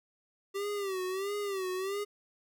square tone with vibrato, 389.6 Hz, G4, 11 cents flat, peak -33 dBFS, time 0.54-2.05 s, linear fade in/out 20 ms, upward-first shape sine, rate 1.5 Hz, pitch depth 100 cents each way, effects none

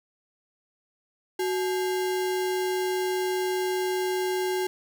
sine tone with sample-and-hold, 370 Hz, F#4, in tune, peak -24 dBFS, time 1.39-4.67 s, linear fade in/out 5 ms, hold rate 1225 Hz, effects none

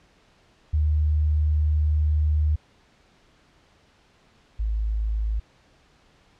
sine tone pair in turn, 76 / 53.83 Hz, D#2 / A1, -40 / -37 cents, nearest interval tritone, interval 597 cents, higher first, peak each -18 / -22 dBFS, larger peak first, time 0.73-2.56 / 4.59-5.4 s, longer first, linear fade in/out 10 ms, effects pink hiss -59 dBFS RMS until 6.39 s + low-pass 5000 Hz 12 dB/octave

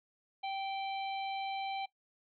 harmonic tone with a mistuned harmonic, 780 Hz, G5, 9 cents flat, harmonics 1 / 3 / 4 / 5, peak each -35 / -45 / -47 / -49 dBFS, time 0.43-1.86 s, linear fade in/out 10 ms, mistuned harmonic 5, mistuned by +45 cents, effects noise-tail reverb RT60 0.1 s tail -19 dB re dry + MP3 96 kbps

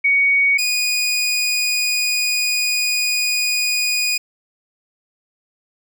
sine / 20% pulse tone pair in turn, 2240 / 2470 Hz, C#7 / D#7, +18 / -13 cents, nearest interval major second, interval 169 cents, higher second, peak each -12 dBFS, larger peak neither, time 0.04-0.58 / 0.58-4.18 s, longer second, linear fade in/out 10 ms, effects none

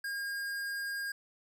sine tone with hard clipping, 1619 Hz, G#6, 45 cents flat, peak -36 dBFS, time 0.04-1.12 s, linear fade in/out 5 ms, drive 16 dB, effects none

